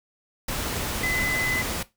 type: tone in noise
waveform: sine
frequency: 2021 Hz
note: B6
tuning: 39 cents sharp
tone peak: -24 dBFS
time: 1.03-1.62 s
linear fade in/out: 5 ms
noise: pink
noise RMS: -29 dBFS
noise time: 0.48-1.83 s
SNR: +2 dB
effects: noise-tail reverb RT60 0.2 s tail -17 dB re dry